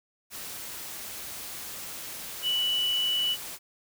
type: tone in noise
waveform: sine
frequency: 2960 Hz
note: F#7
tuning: in tune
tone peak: -24 dBFS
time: 2.42-3.37 s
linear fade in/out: 50 ms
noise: white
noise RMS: -39 dBFS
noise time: 0.3-3.59 s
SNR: +12 dB
effects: none